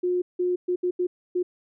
sine tone bursts at uneven times, 359.1 Hz, F4, 48 cents sharp, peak -21 dBFS, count 6, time 0.03-0.22 / 0.39-0.56 / 0.68-0.76 / 0.83-0.91 / 0.99-1.07 / 1.35-1.43 s, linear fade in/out 10 ms, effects none

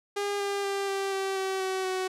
sawtooth tone with pitch steps, 405.3 / 400.6 / 396 / 391.5 / 387 / 382.6 / 378.2 / 373.8 Hz, G#4 / G4 / G4 / G4 / G4 / G4 / F#4 / F#4, -42 / +38 / +18 / -2 / -22 / -42 / +38 / +18 cents, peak -24 dBFS, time 0.16-2.08 s, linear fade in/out 10 ms, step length 240 ms, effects low-pass 10000 Hz 12 dB/octave

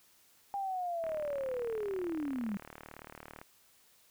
sine linear sweep, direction down, 807 to 193.1 Hz, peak -33 dBFS, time 0.54-2.57 s, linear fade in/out 0 ms
click train, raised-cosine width 0.5 ms, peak -31 dBFS, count 91, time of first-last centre 1.04-3.415 s, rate 37.9 Hz
effects white hiss -65 dBFS RMS until 4.1 s

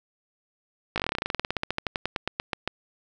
slowing click train, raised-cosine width 0.3 ms, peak -10 dBFS, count 29, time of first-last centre 0.96-2.676 s, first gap 18 ms, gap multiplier 1.08, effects none

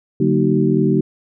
sine tone cluster, 145 / 185.3 / 229.3 / 311.5 / 381.4 Hz, D3 / F#3 / A#3 / D#4 / G4, -22 / +3 / -28 / +2 / -47 cents, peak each -19 dBFS, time 0.2-1.01 s, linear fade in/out 5 ms, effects none

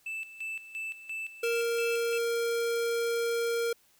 triangle tone with tremolo, 2640 Hz, E7, 2 cents sharp, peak -32 dBFS, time 0.06-2.18 s, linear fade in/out 5 ms, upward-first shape square, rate 2.9 Hz, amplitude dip 75%
square tone, 466.2 Hz, A#4, in tune, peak -28 dBFS, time 1.43-3.73 s, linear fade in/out 5 ms
effects white hiss -65 dBFS RMS until 3.99 s

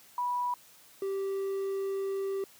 sine / triangle tone pair in turn, 980 / 390.2 Hz, B5 / G4, -14 / -8 cents, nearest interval octave + major third, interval 1594 cents, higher first, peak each -28 dBFS, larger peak neither, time 0.18-0.54 / 1.02-2.44 s, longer second, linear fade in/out 2 ms, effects white hiss -57 dBFS RMS until 2.59 s + high-pass 80 Hz 12 dB/octave

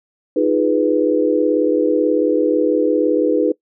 sine chord, F half-diminished seventh, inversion third, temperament equal, 311.1 / 349.2 / 415.3 / 493.9 Hz, Eb4 / F4 / Ab4 / Cb5, 0 / 0 / 0 / 0 cents, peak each -17 / -22 / -19 / -17 dBFS, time 0.36-3.52 s, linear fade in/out 5 ms, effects noise-tail reverb RT60 0.1 s tail -21 dB re dry

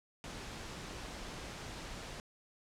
pink noise, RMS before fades -45 dBFS, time 0.24-2.2 s, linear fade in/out 0 ms, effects low-pass 7000 Hz 12 dB/octave

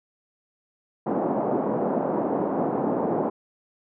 pink band-pass noise, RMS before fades -25 dBFS, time 1.06-3.3 s, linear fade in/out 10 ms, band 200 to 860 Hz, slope 24 dB/octave, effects none

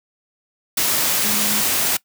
sine tone in noise, 209.2 Hz, G#3, 13 cents sharp, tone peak -28 dBFS, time 1.24-1.61 s, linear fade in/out 5 ms, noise white, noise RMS -19 dBFS, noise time 0.77-1.97 s, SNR -12 dB, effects noise-tail reverb RT60 0.1 s tail -21 dB re dry + high-pass 100 Hz 12 dB/octave

